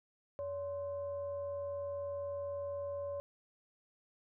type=tone with frequency modulation; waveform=sine; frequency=567 Hz; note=C#5; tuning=39 cents sharp; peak=-37 dBFS; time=0.39-3.2 s; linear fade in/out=0 ms; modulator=478 Hz; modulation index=0.36; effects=none